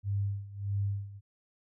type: tone with tremolo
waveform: sine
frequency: 100 Hz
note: G2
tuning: 35 cents sharp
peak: -27 dBFS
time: 0.03-1.21 s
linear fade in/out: 50 ms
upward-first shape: sine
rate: 1.6 Hz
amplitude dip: 85%
effects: none